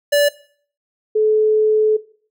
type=tone pair in turn; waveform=square / sine; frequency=580 / 431.1 Hz; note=D5 / A4; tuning=-22 / -35 cents; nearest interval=perfect fourth; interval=513 cents; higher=first; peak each=-12 dBFS; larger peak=neither; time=0.12-0.29 / 1.15-1.97 s; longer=second; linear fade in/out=10 ms; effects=noise-tail reverb RT60 0.5 s tail -18 dB re dry